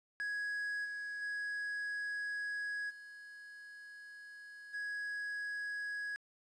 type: tone with level steps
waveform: triangle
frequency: 1666 Hz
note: G#6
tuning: 5 cents sharp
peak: -34 / -38 / -35 / -48 / -36 dBFS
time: 0.2-6.16 s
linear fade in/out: 0 ms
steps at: 0.84 / 1.21 / 2.89 / 4.73 s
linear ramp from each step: 20 ms
effects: resampled to 24000 Hz + 11-bit